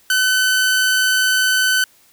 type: tone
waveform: sawtooth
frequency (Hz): 1515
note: F#6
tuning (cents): +40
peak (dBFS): -10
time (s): 0.1-1.84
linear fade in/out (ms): 2
effects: white hiss -53 dBFS RMS until 2.12 s